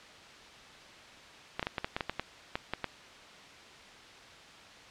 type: clicks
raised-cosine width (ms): 0.3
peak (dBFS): -15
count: 12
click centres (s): 1.595 / 1.628 / 1.669 / 1.782 / 1.845 / 1.965 / 2.008 / 2.096 / 2.196 / 2.555 / 2.736 / 2.843
effects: white hiss -51 dBFS RMS until 4.9 s + low-pass 4000 Hz 12 dB/octave